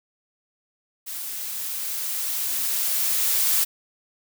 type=noise with level ramp; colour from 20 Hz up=blue; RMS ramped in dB=-33 to -20 dBFS; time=1.06-3.65 s; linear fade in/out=20 ms; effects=none